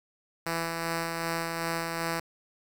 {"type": "tone with tremolo", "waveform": "5% pulse", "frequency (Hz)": 166.1, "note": "E3", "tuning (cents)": 13, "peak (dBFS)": -17, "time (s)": [0.46, 2.2], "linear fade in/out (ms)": 5, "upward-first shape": "sine", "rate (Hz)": 2.6, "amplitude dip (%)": 30, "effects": ["9-bit"]}